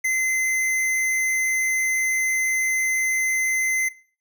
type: tone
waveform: square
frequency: 2058 Hz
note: C7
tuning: 29 cents flat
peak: -20 dBFS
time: 0.04-3.89 s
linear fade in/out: 10 ms
effects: noise-tail reverb RT60 0.4 s tail -17 dB re dry